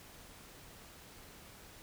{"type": "silence", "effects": ["pink hiss -55 dBFS RMS until 1.82 s"]}